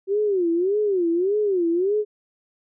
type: tone with vibrato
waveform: sine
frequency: 376.3 Hz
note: F#4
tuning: 29 cents sharp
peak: -18 dBFS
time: 0.07-2.05 s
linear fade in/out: 50 ms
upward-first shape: sine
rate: 1.7 Hz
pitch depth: 210 cents each way
effects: none